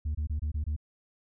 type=tone bursts; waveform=sine; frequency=75.6 Hz; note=D#2; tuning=49 cents flat; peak=-25 dBFS; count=6; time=0.05-0.764 s; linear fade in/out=10 ms; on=99 ms; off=24 ms; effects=tanh soft clip ceiling -27 dBFS